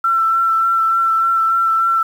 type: tone with vibrato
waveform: sine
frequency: 1342 Hz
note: E6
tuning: 31 cents sharp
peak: -12 dBFS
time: 0.04-2.03 s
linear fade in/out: 5 ms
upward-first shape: sine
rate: 3.4 Hz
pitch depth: 16 cents each way
effects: 7-bit